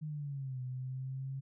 sine linear two-way sweep, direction down then up, 155.56 to 126.5 to 135.7 Hz, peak -37 dBFS, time 0.01-1.41 s, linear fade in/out 20 ms, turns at 0.61 s, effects none

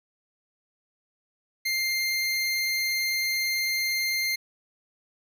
25% pulse tone, 2103 Hz, C7, 8 cents sharp, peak -21 dBFS, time 1.65-4.36 s, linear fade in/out 10 ms, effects none

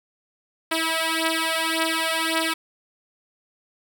5% pulse beating tone pair, 323.4 / 325.2 Hz, E4 / E4, -33 / -23 cents, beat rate 1.8 Hz, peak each -13 dBFS, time 0.71-2.54 s, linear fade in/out 10 ms, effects none

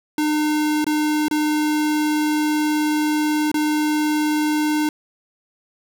square tone with dropouts, 303.1 Hz, D#4, 45 cents flat, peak -18 dBFS, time 0.18-4.89 s, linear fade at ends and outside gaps 2 ms, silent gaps 0.844-0.866 / 1.283-1.311 / 3.516-3.542 s, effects none

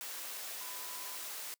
sine tone in noise, 1001 Hz, B5, 23 cents sharp, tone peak -53 dBFS, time 0.61-1.17 s, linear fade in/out 0 ms, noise white, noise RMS -43 dBFS, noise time 0.01-1.54 s, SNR -13 dB, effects noise-tail reverb RT60 0.1 s tail -24 dB re dry + high-pass 400 Hz 12 dB/octave

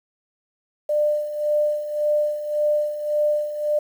sine tone with tremolo, 597 Hz, D5, 28 cents sharp, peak -16 dBFS, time 0.89-3.79 s, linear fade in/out 5 ms, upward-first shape sine, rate 1.8 Hz, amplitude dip 70%, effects 8-bit

